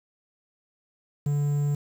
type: tone with quantisation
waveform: triangle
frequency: 144.9 Hz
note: D3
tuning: 23 cents flat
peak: -20 dBFS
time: 1.26-1.75 s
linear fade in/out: 5 ms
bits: 8
effects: none